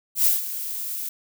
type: noise with ADSR envelope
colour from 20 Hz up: violet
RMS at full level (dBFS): -17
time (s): 0.15-1.09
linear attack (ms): 100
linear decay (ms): 160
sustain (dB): -13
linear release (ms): 3
effects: none